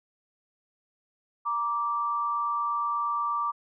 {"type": "tone pair together", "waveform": "sine", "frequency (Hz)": [941.6, 1170], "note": ["A#5", "D6"], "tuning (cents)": [17, -7], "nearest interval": "major third", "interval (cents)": 376, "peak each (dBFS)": [-33, -26], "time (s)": [1.45, 3.52], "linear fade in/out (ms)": 20, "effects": []}